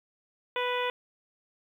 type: harmonic tone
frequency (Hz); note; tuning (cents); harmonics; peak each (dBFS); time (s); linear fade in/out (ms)
493.9; B4; 0; 1 / 2 / 3 / 4 / 5 / 6 / 7; -31 / -32 / -38 / -37 / -37 / -40 / -40; 0.56-0.9; 2
effects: 10-bit